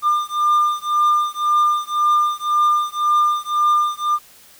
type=beating tone pair; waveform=triangle; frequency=1200 / 1201.9 Hz; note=D6 / D6; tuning=+37 / +40 cents; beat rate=1.9 Hz; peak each=-16 dBFS; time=0.02-4.19 s; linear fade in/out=50 ms; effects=white hiss -47 dBFS RMS until 4.59 s